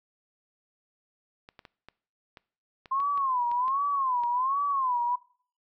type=clicks; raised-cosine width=0.3 ms; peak=-30 dBFS; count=11; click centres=1.489 / 1.592 / 1.652 / 1.886 / 2.372 / 2.858 / 3.002 / 3.176 / 3.515 / 3.681 / 4.236 s
type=tone with vibrato; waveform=sine; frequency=1046.5 Hz; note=C6; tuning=in tune; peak=-24 dBFS; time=2.91-5.16 s; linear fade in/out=10 ms; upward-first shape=sine; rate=1.3 Hz; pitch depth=160 cents each way
effects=noise-tail reverb RT60 0.5 s tail -22 dB re dry